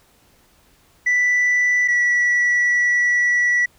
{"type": "tone pair in turn", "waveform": "sine", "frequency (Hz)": [1975.5, 1948.3], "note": ["B6", "B6"], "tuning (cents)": [0, -24], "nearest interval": "unison", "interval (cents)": 24, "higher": "first", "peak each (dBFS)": -12, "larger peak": "neither", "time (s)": [[1.06, 1.88], [1.88, 3.66]], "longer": "second", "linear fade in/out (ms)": 10, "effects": ["tanh soft clip ceiling -13 dBFS", "pink hiss -56 dBFS RMS until 3.78 s"]}